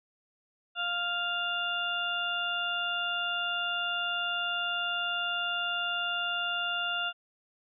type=harmonic tone; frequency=700 Hz; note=F5; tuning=4 cents sharp; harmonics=1 / 2 / 4 / 5; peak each=-38 / -32 / -33 / -38 dBFS; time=0.75-7.13 s; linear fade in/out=50 ms; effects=none